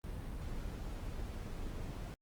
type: noise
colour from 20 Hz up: brown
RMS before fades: -42 dBFS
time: 0.04-2.14 s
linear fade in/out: 0 ms
effects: Opus 32 kbps